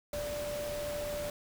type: tone in noise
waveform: sine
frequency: 587.3 Hz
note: D5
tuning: in tune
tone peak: -35 dBFS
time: 0.13-1.3 s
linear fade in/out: 2 ms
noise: pink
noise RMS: -42 dBFS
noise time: 0.13-1.3 s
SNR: +4 dB
effects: none